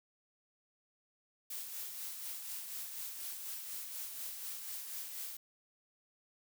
blue noise with tremolo, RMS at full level -42 dBFS, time 1.5-5.37 s, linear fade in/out 5 ms, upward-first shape sine, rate 4.1 Hz, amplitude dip 40%, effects none

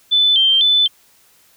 sine tone with vibrato, 3322 Hz, G#7, in tune, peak -10 dBFS, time 0.11-0.88 s, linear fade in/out 20 ms, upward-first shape square, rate 2 Hz, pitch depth 93 cents each way, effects white hiss -53 dBFS RMS until 1.56 s

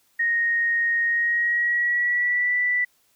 sine tone with pitch glide, 1864.7 to 1972.2 Hz, A#6 to B6, 0 to -3 cents, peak -19 dBFS, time 0.19-2.85 s, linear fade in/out 10 ms, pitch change +97 cents, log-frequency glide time 1.06-2.55 s, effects white hiss -64 dBFS RMS until 3.15 s

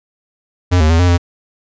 square tone with pitch steps, 89.8 / 77.8 / 82.6 / 89 / 87 Hz, F2 / D#2 / E2 / F2 / F2, +49 / 0 / +4 / +33 / -6 cents, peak -9 dBFS, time 0.71-1.18 s, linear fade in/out 20 ms, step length 94 ms, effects resampled to 16000 Hz

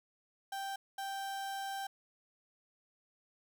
35% pulse tone bursts at uneven times, 784 Hz, G5, in tune, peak -36 dBFS, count 2, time 0.52-0.76 / 0.98-1.87 s, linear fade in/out 5 ms, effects none

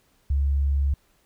sine tone, 69.8 Hz, C#2, 13 cents sharp, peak -19 dBFS, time 0.3-0.94 s, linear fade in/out 5 ms, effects pink hiss -64 dBFS RMS until 1.25 s

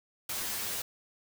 white noise with comb filter, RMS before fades -35 dBFS, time 0.29-0.82 s, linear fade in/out 5 ms, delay 9.9 ms, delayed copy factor +0.75, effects none

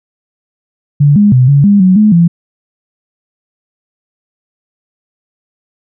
sine tone with pitch steps, 144.4 / 206 / 126.9 / 141.4 / 202.6 / 185.5 / 212.7 / 170 Hz, D3 / G#3 / B2 / C#3 / G#3 / F#3 / G#3 / F3, -29 / -14 / +47 / +35 / -43 / +5 / +42 / -46 cents, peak -3 dBFS, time 1-2.28 s, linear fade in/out 10 ms, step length 160 ms, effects none

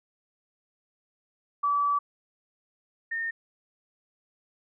sine tone pair in turn, 1151 / 1827.1 Hz, D6 / A#6, -35 / -35 cents, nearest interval minor sixth, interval 800 cents, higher second, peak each -22 / -28 dBFS, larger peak first, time 1.63-1.99 / 3.11-3.31 s, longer first, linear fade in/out 10 ms, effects none

